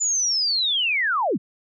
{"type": "linear sweep", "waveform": "sine", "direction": "down", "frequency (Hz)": [7080, 123.47], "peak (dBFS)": -19, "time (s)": [0, 1.38], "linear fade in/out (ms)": 20, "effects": []}